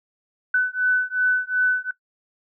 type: beating tone pair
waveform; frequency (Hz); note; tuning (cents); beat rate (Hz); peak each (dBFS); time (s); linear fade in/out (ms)
sine; 1500 / 1502.7; F#6 / F#6; +23 / +26; 2.7; -21 / -21; 0.54-1.91; 5
effects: noise-tail reverb RT60 0.1 s tail -18 dB re dry